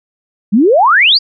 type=exponential sweep; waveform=sine; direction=up; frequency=187.3 to 4978 Hz; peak=-5 dBFS; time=0.52-1.19 s; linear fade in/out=20 ms; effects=none